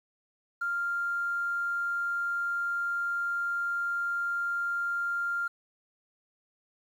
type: tone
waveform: triangle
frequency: 1395 Hz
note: F6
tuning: 2 cents flat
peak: -24 dBFS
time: 0.61-5.48 s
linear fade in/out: 10 ms
effects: tanh soft clip ceiling -26 dBFS + 10-bit